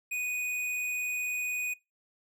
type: tone with hard clipping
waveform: sine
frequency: 2482 Hz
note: D#7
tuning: 5 cents flat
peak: -32 dBFS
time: 0.11-1.74 s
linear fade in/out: 10 ms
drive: 12 dB
effects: noise-tail reverb RT60 0.2 s tail -19 dB re dry